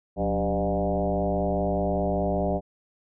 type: tone with frequency modulation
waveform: sine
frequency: 392 Hz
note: G4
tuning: in tune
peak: -22 dBFS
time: 0.16-2.61 s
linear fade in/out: 50 ms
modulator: 105 Hz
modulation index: 3.2
effects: none